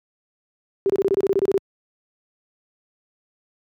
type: tone bursts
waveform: sine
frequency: 392 Hz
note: G4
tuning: in tune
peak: -15 dBFS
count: 12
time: 0.86-1.578 s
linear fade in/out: 0 ms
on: 36 ms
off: 26 ms
effects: high-pass 100 Hz 12 dB/octave